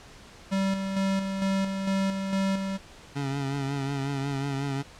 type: tone with tremolo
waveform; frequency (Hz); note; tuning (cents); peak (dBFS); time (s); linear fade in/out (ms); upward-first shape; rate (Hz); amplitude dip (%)
square; 193.7; G3; -20; -24; 0.51-2.78; 20; square; 2.2; 45
type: tone with vibrato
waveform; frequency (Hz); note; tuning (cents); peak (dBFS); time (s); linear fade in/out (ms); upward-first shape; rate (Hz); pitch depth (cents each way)
25% pulse; 138.59; C#3; 0; -24; 3.15-4.83; 20; triangle; 5.5; 52
effects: pink hiss -49 dBFS RMS until 4.99 s + low-pass 7000 Hz 12 dB/octave